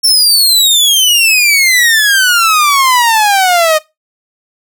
sawtooth exponential sweep, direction down, 5460 to 611 Hz, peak -3 dBFS, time 0.03-3.79 s, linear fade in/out 20 ms, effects noise-tail reverb RT60 0.2 s tail -19 dB re dry

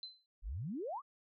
sine tone with exponential decay, 4061 Hz, B7, 48 cents sharp, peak -40 dBFS, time 0.03-0.26 s, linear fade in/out 1 ms, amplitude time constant 48 ms
sine exponential sweep, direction up, 38.89 to 1244.5 Hz, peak -38 dBFS, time 0.42-1.02 s, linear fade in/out 50 ms
effects none

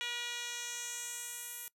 10% pulse tone with band-pass filter sweep, 480.3 Hz, B4, 48 cents flat, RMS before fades -41 dBFS, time 0.01-1.68 s, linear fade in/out 0 ms, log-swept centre 3500 to 12000 Hz, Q 1.7, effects noise-tail reverb RT60 0.1 s tail -22 dB re dry

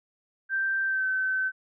sine tone with pitch glide, 1568 to 1531.3 Hz, G6 to G6, 0 to -41 cents, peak -24 dBFS, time 0.49-1.52 s, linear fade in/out 50 ms, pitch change -41 cents, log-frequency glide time 0.85-1.06 s, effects none

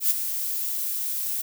violet noise with ADSR envelope, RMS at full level -19 dBFS, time 0-1.42 s, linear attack 100 ms, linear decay 26 ms, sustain -9 dB, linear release 10 ms, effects none

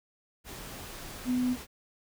sine tone in noise, 250.3 Hz, B3, 23 cents sharp, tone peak -25 dBFS, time 1.25-1.57 s, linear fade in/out 50 ms, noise pink, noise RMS -43 dBFS, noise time 0.44-1.67 s, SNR +15 dB, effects none

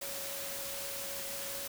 sine tone in noise, 554.4 Hz, C#5, in tune, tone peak -46 dBFS, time 0.01-1.68 s, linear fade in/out 10 ms, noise white, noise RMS -40 dBFS, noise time 0.01-1.68 s, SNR -9 dB, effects none

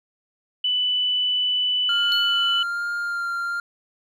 sine tone, 2985 Hz, F#7, 15 cents sharp, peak -19 dBFS, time 0.64-2.63 s, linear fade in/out 5 ms
triangle tone with vibrato, 1396.9 Hz, F6, in tune, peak -22 dBFS, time 1.89-3.6 s, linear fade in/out 2 ms, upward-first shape sine, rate 1.2 Hz, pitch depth 13 cents each way
triangle tone with exponential decay, 4318 Hz, C#8, 46 cents flat, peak -21 dBFS, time 2.12-2.55 s, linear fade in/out 0 ms, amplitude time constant 92 ms
effects none

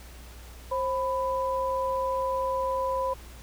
sine tone pair together, 530.7 / 996 Hz, C5 / B5, +24 / +14 cents, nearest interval major seventh, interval 1090 cents, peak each -28 dBFS, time 0.71-3.14 s, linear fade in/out 10 ms, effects added 60 Hz sine -44 dBFS peak until 3.42 s + pink hiss -50 dBFS RMS until 3.42 s

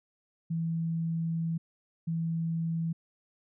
sine tone pair in turn, 164.7 / 164.7 Hz, E3 / E3, -1 / -1 cents, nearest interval unison, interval 0 cents, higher neither, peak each -28 dBFS, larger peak neither, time 0.5-1.58 / 2.07-2.93 s, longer first, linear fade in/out 10 ms, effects none

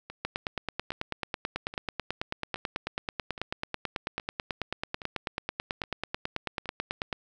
two click trains, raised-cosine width 0.3 ms, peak -24 / -14 dBFS, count 9 / 64, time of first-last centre 0.1-6.657 / 0.25-7.128 s, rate 1.22 / 9.16 Hz, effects none

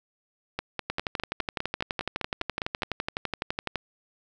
two click trains, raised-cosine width 0.3 ms, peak -13 / -12 dBFS, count 12 / 35, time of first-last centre 0.59-2.821 / 0.9-3.757 s, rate 4.93 / 11.9 Hz, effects none

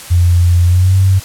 sine tone with pitch glide, 87.31 to 95.21 Hz, F2 to G2, 0 to -50 cents, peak -6 dBFS, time 0.1-1.2 s, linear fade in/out 20 ms, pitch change +150 cents, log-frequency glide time 0.65-0.96 s, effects white hiss -31 dBFS RMS until 1.24 s + low-pass 12000 Hz 12 dB/octave

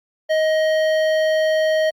sine tone with hard clipping, 628 Hz, D#5, 16 cents sharp, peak -17 dBFS, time 0.29-1.91 s, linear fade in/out 20 ms, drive 12 dB, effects Opus 48 kbps

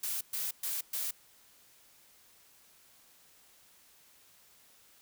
blue noise bursts, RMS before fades -35 dBFS, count 4, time 0.03-1.11 s, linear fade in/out 5 ms, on 180 ms, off 120 ms, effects white hiss -62 dBFS RMS until 5.01 s

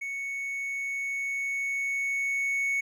triangle tone with level ramp, 2217 Hz, C#7, in tune, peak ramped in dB -30 to -23 dBFS, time 0.01-2.81 s, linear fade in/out 10 ms, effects none

